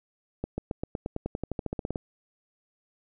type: accelerating click train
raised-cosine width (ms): 2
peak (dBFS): -17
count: 18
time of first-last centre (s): 0.44-1.958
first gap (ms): 140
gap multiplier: 0.94
effects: none